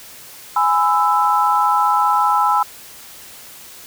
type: chord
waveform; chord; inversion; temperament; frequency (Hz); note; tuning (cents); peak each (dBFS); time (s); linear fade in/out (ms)
sine; E major; first; equal with one note detuned; 830.6 / 1005.6 / 1318.5; G#5 / B5 / E6; 0 / +31 / 0; -17; 0.56-2.63; 5
effects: white hiss -39 dBFS RMS until 3.86 s